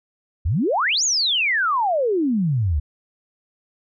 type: exponential two-way sweep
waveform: sine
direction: up then down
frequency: 67.8 to 7040 to 67.8 Hz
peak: -17 dBFS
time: 0.45-2.8 s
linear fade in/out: 10 ms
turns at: 1.04 s
effects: none